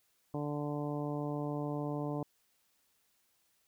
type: harmonic tone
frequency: 146.83 Hz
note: D3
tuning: in tune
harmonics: 1 / 2 / 3 / 4 / 5 / 6 / 7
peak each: -38 / -38 / -42 / -43 / -46 / -48 / -49 dBFS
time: 0.34-2.23 s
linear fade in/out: 2 ms
effects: white hiss -74 dBFS RMS until 3.67 s